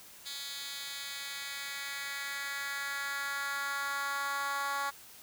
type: tone with high-pass filter sweep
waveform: 10% pulse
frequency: 280 Hz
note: C#4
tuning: 18 cents sharp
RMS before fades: -37 dBFS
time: 0.25-4.91 s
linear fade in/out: 20 ms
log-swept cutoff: 3400 to 1000 Hz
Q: 2
effects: white hiss -53 dBFS RMS until 5.22 s